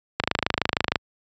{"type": "click train", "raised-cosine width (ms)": 0.3, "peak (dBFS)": -3, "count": 21, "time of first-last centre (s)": [0.2, 0.958], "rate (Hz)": 26.4, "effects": ["high-pass 60 Hz 12 dB/octave", "resampled to 16000 Hz"]}